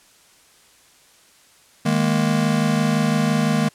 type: chord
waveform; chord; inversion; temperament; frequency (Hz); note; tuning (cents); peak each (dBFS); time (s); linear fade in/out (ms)
square; D# suspended fourth; none; just; 155.56 / 207.4 / 233.3; D#3 / G#3 / A#3; 0 / -2 / +2; -22; 1.85-3.69; 10
effects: white hiss -53 dBFS RMS until 3.74 s + low-pass 10000 Hz 12 dB/octave